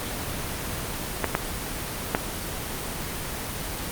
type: clicks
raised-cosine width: 0.5 ms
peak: -5 dBFS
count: 3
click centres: 1.243 / 1.351 / 2.149 s
effects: pink hiss -31 dBFS RMS until 3.91 s + Opus 24 kbps